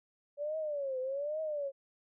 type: tone with vibrato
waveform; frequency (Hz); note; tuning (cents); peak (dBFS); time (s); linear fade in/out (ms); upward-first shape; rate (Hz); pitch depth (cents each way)
sine; 569; C#5; +45; -33; 0.37-1.72; 50; triangle; 1.2; 200
effects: none